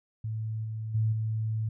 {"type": "tone with level steps", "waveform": "sine", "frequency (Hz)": 110, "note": "A2", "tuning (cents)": 0, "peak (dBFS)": [-30, -32, -23, -27], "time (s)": [0.24, 1.69], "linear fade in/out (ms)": 5, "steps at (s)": [0.64, 0.94, 1.12], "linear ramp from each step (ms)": 10, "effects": []}